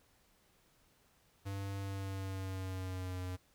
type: tone with pitch glide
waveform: square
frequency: 98.5 to 91.37 Hz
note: G2 to F#2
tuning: +9 to -21 cents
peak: -39 dBFS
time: 1.45-3.37 s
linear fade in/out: 20 ms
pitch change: -130 cents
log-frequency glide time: 1.79-3.21 s
effects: pink hiss -70 dBFS RMS until 3.54 s